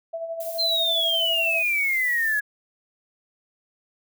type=tone with tremolo; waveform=sine; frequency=661 Hz; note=E5; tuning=5 cents sharp; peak=-26 dBFS; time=0.13-1.63 s; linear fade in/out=10 ms; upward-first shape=sine; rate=12 Hz; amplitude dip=55%
type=noise; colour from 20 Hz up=violet; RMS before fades=-37 dBFS; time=0.4-2.4 s; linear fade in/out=5 ms
type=exponential sweep; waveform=sine; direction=down; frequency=4186 to 1665 Hz; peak=-20 dBFS; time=0.58-2.41 s; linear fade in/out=20 ms
effects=none